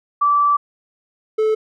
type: tone pair in turn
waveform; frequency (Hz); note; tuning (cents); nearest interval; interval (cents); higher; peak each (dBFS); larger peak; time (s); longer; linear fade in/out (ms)
sine / triangle; 1161 / 434.9; D6 / A4; -20 / -20; octave + perfect fourth; 1700; first; -12; neither; 0.21-0.57 / 1.38-1.55; first; 10
effects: none